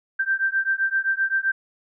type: beating tone pair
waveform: sine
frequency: 1565 / 1572.7 Hz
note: G6 / G6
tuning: -3 / +5 cents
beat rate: 7.7 Hz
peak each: -23 dBFS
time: 0.19-1.52 s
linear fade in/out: 10 ms
effects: none